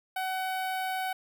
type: tone with notch filter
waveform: sawtooth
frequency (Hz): 752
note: F#5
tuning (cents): +28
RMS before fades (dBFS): -32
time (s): 0.16-1.13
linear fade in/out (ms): 5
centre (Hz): 6300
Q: 0.88
effects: 11-bit